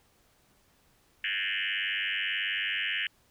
sine tone with frequency modulation, 2349 Hz, D7, in tune, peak -28 dBFS, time 1.24-3.07 s, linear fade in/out 2 ms, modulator 98.5 Hz, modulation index 7.4, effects pink hiss -66 dBFS RMS until 3.3 s

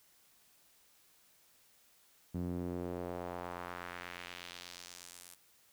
sawtooth tone with band-pass filter sweep, 88.3 Hz, F2, 20 cents sharp, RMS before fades -43 dBFS, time 2.34-5.35 s, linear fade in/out 10 ms, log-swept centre 200 to 11000 Hz, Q 1.3, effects white hiss -67 dBFS RMS until 5.72 s

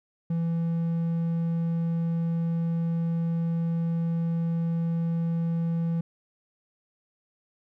triangle tone, 166.8 Hz, E3, 21 cents sharp, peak -22 dBFS, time 0.3-6.01 s, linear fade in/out 5 ms, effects none

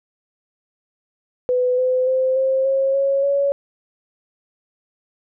sine tone with pitch steps, 500 / 509.6 / 519.4 / 529.4 / 539.6 / 550 / 560.6 Hz, B4 / C5 / C5 / C5 / C#5 / C#5 / C#5, +21 / -46 / -13 / +20 / -47 / -14 / +19 cents, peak -15 dBFS, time 1.49-3.52 s, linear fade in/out 0 ms, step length 290 ms, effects none

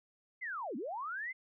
sine linear two-way sweep, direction down then up, 2123 to 207.7 to 2123 Hz, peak -37 dBFS, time 0.41-1.33 s, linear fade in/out 20 ms, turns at 0.76 s, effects none

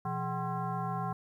sine tone with frequency modulation, 466.2 Hz, A#4, in tune, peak -31 dBFS, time 0.05-1.13 s, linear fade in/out 5 ms, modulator 295 Hz, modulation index 2.4, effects 11-bit

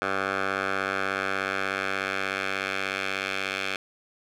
10% pulse tone with band-pass filter sweep, 96.6 Hz, G2, 25 cents flat, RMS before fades -29 dBFS, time 0.02-3.76 s, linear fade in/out 0 ms, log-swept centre 1300 to 2500 Hz, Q 1.5, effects none

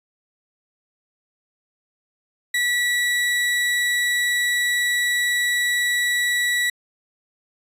35% pulse tone, 1946 Hz, B6, 26 cents flat, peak -17 dBFS, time 2.54-6.7 s, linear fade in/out 5 ms, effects resampled to 32000 Hz

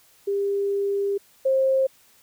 sine tone pair in turn, 399.6 / 531.4 Hz, G4 / C5, +33 / +27 cents, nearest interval perfect fourth, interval 494 cents, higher second, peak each -21 / -17 dBFS, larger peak second, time 0.27-1.18 / 1.45-1.87 s, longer first, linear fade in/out 10 ms, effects white hiss -57 dBFS RMS until 2.22 s

